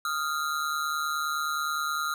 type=ring-modulated tone; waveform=square; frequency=1318.5 Hz; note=E6; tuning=in tune; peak=-25 dBFS; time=0.05-2.14 s; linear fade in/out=2 ms; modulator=74.8 Hz; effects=none